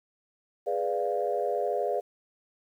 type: chord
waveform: sine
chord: G# diminished seventh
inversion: none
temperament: equal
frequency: 415.3 / 493.9 / 587.3 / 698.5 Hz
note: G#4 / B4 / D5 / F5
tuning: 0 / 0 / 0 / 0 cents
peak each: -31 dBFS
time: 0.66-2.01 s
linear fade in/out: 20 ms
effects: tanh soft clip ceiling -15 dBFS + 10-bit